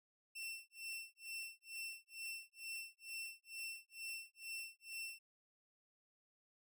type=tone with tremolo; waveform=sawtooth; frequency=2694 Hz; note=E7; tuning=37 cents sharp; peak=-40 dBFS; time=0.35-5.19 s; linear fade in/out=10 ms; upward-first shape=sine; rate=2.2 Hz; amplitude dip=100%; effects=none